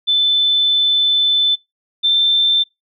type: tone pair in turn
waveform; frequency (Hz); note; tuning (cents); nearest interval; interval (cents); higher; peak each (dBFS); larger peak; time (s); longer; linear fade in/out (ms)
sine; 3520 / 3559; A7 / A7; 0 / +19; unison; 19; second; -11; neither; 0.07-1.56 / 2.03-2.64; first; 20
effects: noise-tail reverb RT60 0.2 s tail -25 dB re dry